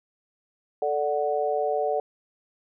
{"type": "chord", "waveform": "sine", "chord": "D major", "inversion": "second", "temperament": "equal", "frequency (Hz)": [440, 587.3, 740], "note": ["A4", "D5", "F#5"], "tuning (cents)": [0, 0, 0], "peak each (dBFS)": -27, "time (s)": [0.82, 2], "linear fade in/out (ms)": 2, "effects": []}